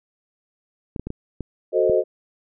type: clicks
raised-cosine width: 3 ms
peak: -16 dBFS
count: 6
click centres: 0.962 / 0.996 / 1.07 / 1.104 / 1.407 / 1.897 s
type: chord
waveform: sine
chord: F# diminished seventh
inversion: none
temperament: equal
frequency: 370 / 440 / 523.3 / 622.3 Hz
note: F#4 / A4 / C5 / Eb5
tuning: 0 / 0 / 0 / 0 cents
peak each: -21 dBFS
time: 1.72-2.04 s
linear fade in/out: 50 ms
effects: none